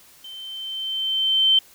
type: tone with level ramp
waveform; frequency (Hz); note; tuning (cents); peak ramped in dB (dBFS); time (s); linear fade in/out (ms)
sine; 3100; G7; -20; -36 to -12; 0.24-1.59; 5
effects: white hiss -51 dBFS RMS until 1.74 s